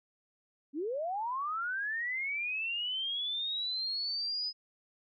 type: linear sweep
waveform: sine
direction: up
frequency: 261.6 to 5050 Hz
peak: -32 dBFS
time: 0.73-4.53 s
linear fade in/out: 50 ms
effects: none